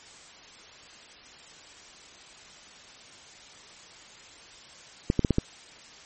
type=clicks; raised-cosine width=3 ms; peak=-8 dBFS; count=5; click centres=5.101 / 5.193 / 5.248 / 5.307 / 5.384 s; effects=white hiss -49 dBFS RMS until 6.05 s + MP3 32 kbps